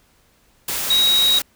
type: tone in noise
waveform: sine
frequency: 3813 Hz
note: A#7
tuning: 38 cents sharp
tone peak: -13 dBFS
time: 0.9-1.39 s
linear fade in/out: 5 ms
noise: white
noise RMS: -24 dBFS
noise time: 0.68-1.42 s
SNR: +8 dB
effects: pink hiss -58 dBFS RMS until 1.55 s